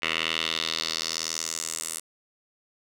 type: tone with band-pass filter sweep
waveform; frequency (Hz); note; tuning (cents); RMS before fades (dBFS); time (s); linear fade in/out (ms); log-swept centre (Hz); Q
10% pulse; 81; E2; -30; -30; 0.02-2; 10; 2500 to 9200; 2.6
effects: none